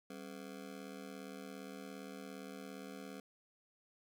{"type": "ring-modulated tone", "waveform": "25% pulse", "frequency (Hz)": 233.1, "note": "A#3", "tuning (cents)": 0, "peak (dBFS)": -40, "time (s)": [0.1, 3.2], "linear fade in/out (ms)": 2, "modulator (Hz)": 38.7, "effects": []}